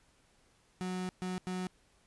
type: tone bursts at uneven times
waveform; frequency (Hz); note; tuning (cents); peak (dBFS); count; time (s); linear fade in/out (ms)
35% pulse; 183.6; F#3; -13; -33; 3; 0.81-1.09 / 1.22-1.38 / 1.47-1.67; 0
effects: pink hiss -68 dBFS RMS until 2.06 s + resampled to 24000 Hz